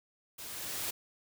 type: noise with level ramp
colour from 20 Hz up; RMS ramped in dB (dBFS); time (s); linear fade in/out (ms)
white; -45 to -35; 0.38-0.91; 10
effects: none